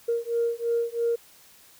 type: beating tone pair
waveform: sine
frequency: 466.2 / 469.2 Hz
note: A#4 / A#4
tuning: 0 / +11 cents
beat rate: 3 Hz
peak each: -26 dBFS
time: 0.08-1.16 s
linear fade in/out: 10 ms
effects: tanh soft clip ceiling -16 dBFS + white hiss -54 dBFS RMS until 1.79 s